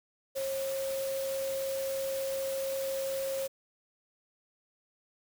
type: tone in noise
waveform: sine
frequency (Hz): 540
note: C#5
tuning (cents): -45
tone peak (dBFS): -31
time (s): 0.35-3.48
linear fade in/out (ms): 20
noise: white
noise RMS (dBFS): -42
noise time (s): 0.35-3.48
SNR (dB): +8
effects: none